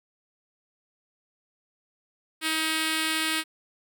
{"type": "tone with notch filter", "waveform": "5% pulse", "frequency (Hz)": 317.2, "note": "D#4", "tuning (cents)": 33, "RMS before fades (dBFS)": -27, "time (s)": [2.41, 3.44], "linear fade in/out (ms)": 50, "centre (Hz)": 720, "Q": 0.67, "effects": []}